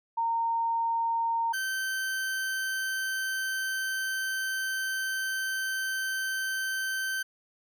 sine / 40% pulse tone pair in turn, 920 / 1547.2 Hz, A#5 / G6, -23 / -23 cents, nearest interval major sixth, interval 900 cents, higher second, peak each -25 / -28 dBFS, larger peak first, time 0.17-1.53 / 1.53-7.23 s, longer second, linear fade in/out 10 ms, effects none

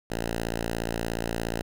5% pulse tone, 57 Hz, A#1, 38 cents flat, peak -17 dBFS, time 0.1-1.62 s, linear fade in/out 5 ms, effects none

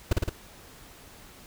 brown noise with echo, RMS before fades -20 dBFS, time 0.11-0.13 s, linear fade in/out 5 ms, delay 55 ms, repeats 3, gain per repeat -2 dB, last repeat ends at 0.295 s, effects pink hiss -50 dBFS RMS until 1.46 s

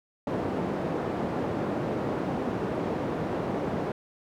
white band-pass noise, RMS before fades -30 dBFS, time 0.27-3.92 s, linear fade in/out 2 ms, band 120 to 510 Hz, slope 12 dB/octave, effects none

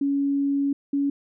sine tone pair in turn, 280 / 281.2 Hz, C#4 / C#4, +18 / +25 cents, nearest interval unison, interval 7 cents, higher second, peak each -20 dBFS, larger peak neither, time 0.01-0.73 / 0.93-1.1 s, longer first, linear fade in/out 5 ms, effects none

